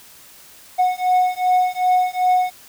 triangle beating tone pair, 731 / 733.6 Hz, F#5 / F#5, -21 / -15 cents, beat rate 2.6 Hz, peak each -16 / -16 dBFS, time 0.78-2.51 s, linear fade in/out 20 ms, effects white hiss -45 dBFS RMS until 2.68 s

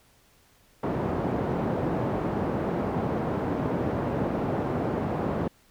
pink band-pass noise, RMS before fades -28 dBFS, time 0.83-5.48 s, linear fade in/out 5 ms, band 130 to 740 Hz, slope 12 dB/octave, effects pink hiss -61 dBFS RMS until 5.7 s

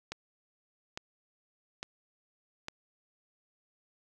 click train, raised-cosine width 0.2 ms, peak -20 dBFS, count 4, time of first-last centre 0.12-2.684 s, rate 1.17 Hz, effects none

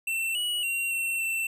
square tone with pitch steps, 2690 / 2924 / 2749 / 2712 / 2686 Hz, E7 / F#7 / F7 / E7 / E7, +34 / -21 / -28 / +49 / +32 cents, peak -27 dBFS, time 0.07-1.47 s, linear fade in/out 5 ms, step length 280 ms, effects none

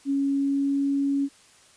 sine tone with pitch glide, 277.2 to 278.8 Hz, C#4 to C#4, 0 to +10 cents, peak -21 dBFS, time 0.05-1.29 s, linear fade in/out 50 ms, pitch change +10 cents, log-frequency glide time 0.31-0.8 s, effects white hiss -55 dBFS RMS until 1.76 s + resampled to 22050 Hz

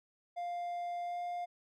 triangle tone with pitch glide, 700 to 704.5 Hz, F5 to F5, +4 to +15 cents, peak -34 dBFS, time 0.36-1.46 s, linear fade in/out 20 ms, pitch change +11 cents, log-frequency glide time 1.04-1.19 s, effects none

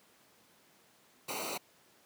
pink noise with comb filter, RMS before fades -38 dBFS, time 1.28-1.58 s, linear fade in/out 10 ms, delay 0.59 ms, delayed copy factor -1, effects pink hiss -64 dBFS RMS until 2.05 s + high-pass 200 Hz 12 dB/octave

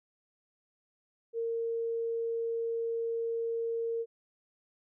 sine tone, 460 Hz, A#4, 23 cents flat, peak -30 dBFS, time 1.33-4.06 s, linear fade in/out 50 ms, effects none

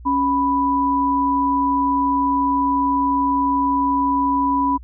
sine tone pair together, 277.2 / 988.6 Hz, C#4 / B5, 0 / +1 cents, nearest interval octave + minor seventh, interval 2201 cents, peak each -20 / -17 dBFS, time 0.05-4.78 s, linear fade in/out 20 ms, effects added 60 Hz sine -36 dBFS peak until 4.83 s

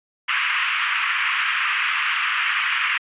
white band-pass noise, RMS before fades -22 dBFS, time 0.28-2.98 s, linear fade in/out 10 ms, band 1100 to 2900 Hz, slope 48 dB/octave, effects resampled to 8000 Hz

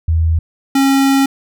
sine / square tone pair in turn, 81.3 / 272.5 Hz, E2 / C#4, -23 / -29 cents, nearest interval octave + major sixth, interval 2094 cents, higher second, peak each -10 dBFS, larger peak neither, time 0.08-0.39 / 0.75-1.26 s, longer second, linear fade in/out 5 ms, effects none

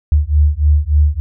sine beating tone pair, 72.8 / 76.2 Hz, D2 / D#2, -15 / -36 cents, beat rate 3.4 Hz, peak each -12 dBFS, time 0.12-1.2 s, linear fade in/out 0 ms, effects none

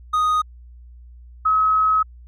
triangle / sine tone pair in turn, 1244.5 / 1279.5 Hz, D#6 / D#6, 0 / +48 cents, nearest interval unison, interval 48 cents, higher second, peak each -14 dBFS, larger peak neither, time 0.13-0.42 / 1.45-2.03 s, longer second, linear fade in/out 10 ms, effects added 60 Hz sine -40 dBFS peak until 2.27 s

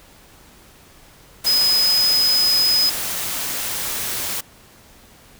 sine tone in noise, 5040 Hz, D#8, 21 cents sharp, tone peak -14 dBFS, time 1.46-2.9 s, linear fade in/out 10 ms, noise white, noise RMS -25 dBFS, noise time 1.44-4.41 s, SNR +8 dB, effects pink hiss -48 dBFS RMS until 5.39 s

